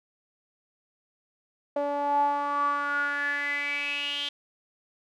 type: tone with band-pass filter sweep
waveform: sawtooth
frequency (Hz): 287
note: D4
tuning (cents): -40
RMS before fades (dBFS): -28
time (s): 1.76-4.29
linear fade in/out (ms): 5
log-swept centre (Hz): 650 to 3300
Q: 9.3
effects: none